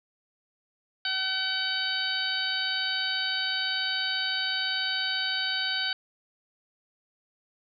harmonic tone, 759 Hz, F#5, 44 cents sharp, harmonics 1 / 2 / 3 / 4 / 5 / 6, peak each -41 / -31 / -39 / -32 / -34 / -32 dBFS, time 1.05-5.93 s, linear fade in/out 2 ms, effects none

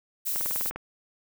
violet noise, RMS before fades -29 dBFS, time 0.25-0.71 s, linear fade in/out 20 ms
click train, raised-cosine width 0.5 ms, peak -20 dBFS, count 9, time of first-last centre 0.36-0.76 s, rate 20 Hz
effects none

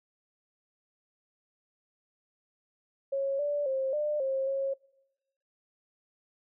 sine tone with pitch steps, 548 / 582 / 532 / 598 / 535 / 544 Hz, C#5 / D5 / C5 / D5 / C5 / C#5, -20 / -16 / +29 / +31 / +38 / -33 cents, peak -27 dBFS, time 3.12-4.74 s, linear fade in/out 10 ms, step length 270 ms, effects noise-tail reverb RT60 1.0 s tail -25 dB re dry

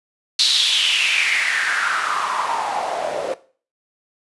white noise with band-pass filter sweep, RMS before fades -20 dBFS, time 0.39-3.34 s, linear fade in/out 2 ms, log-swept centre 4200 to 520 Hz, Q 5.5, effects noise-tail reverb RT60 0.4 s tail -17 dB re dry + resampled to 24000 Hz

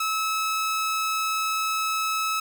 sawtooth tone, 1297 Hz, E6, 28 cents flat, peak -20 dBFS, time 0-2.4 s, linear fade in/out 5 ms, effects none

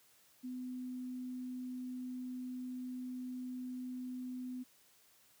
sine tone, 252.3 Hz, B3, 37 cents sharp, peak -40 dBFS, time 0.43-4.64 s, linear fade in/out 20 ms, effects white hiss -67 dBFS RMS until 5.4 s + high-pass 60 Hz 12 dB/octave

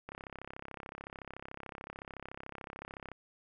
click train, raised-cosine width 0.5 ms, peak -28 dBFS, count 103, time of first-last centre 0.09-3.117 s, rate 33.7 Hz, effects none

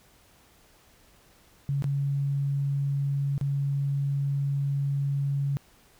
sine tone with dropouts, 140 Hz, C#3, 18 cents sharp, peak -24 dBFS, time 1.69-5.57 s, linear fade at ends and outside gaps 0 ms, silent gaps 1.823-1.842 / 3.379-3.412 s, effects pink hiss -59 dBFS RMS until 5.99 s

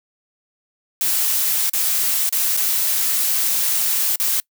blue noise with dropouts, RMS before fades -19 dBFS, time 1.01-4.4 s, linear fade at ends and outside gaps 1 ms, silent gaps 1.696-1.734 / 2.292-2.325 / 2.567-2.573 / 4.158-4.199 s, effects noise-tail reverb RT60 0.1 s tail -25 dB re dry

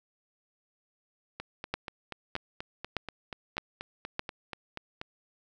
two click trains, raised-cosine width 0.3 ms, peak -14 / -21 dBFS, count 5 / 16, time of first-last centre 1.74-4.194 / 1.4-5.014 s, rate 1.63 / 4.15 Hz, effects none

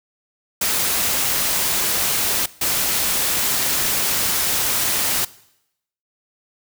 white noise bursts at uneven times, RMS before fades -20 dBFS, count 2, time 0.61-2.46 / 2.61-5.25 s, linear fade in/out 5 ms, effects noise-tail reverb RT60 0.8 s tail -20 dB re dry

